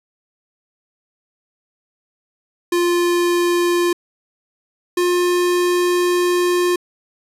square tone pair in turn, 349.2 / 354.9 Hz, F4 / F4, 0 / +28 cents, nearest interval unison, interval 28 cents, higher second, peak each -15 dBFS, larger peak neither, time 2.72-3.93 / 4.97-6.76 s, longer second, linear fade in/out 5 ms, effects resampled to 32000 Hz

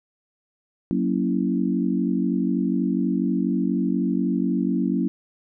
sine chord, F# dominant seventh, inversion none, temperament equal, 185 / 233.1 / 277.2 / 329.6 Hz, F#3 / A#3 / C#4 / E4, 0 / 0 / 0 / 0 cents, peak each -24 / -25 / -25 / -28 dBFS, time 0.91-5.08 s, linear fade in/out 0 ms, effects none

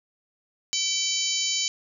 harmonic tone with a mistuned harmonic, 766 Hz, G5, 40 cents flat, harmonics 3 / 4 / 5 / 6 / 7 / 8 / 9, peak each -35 / -30 / -32 / -32 / -33 / -31 / -29 dBFS, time 0.73-1.68 s, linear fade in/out 0 ms, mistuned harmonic 5, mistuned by +53 cents, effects none

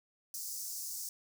pink high-pass noise, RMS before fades -41 dBFS, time 0.34-1.09 s, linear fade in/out 2 ms, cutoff 5100 Hz, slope 48 dB/octave, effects none

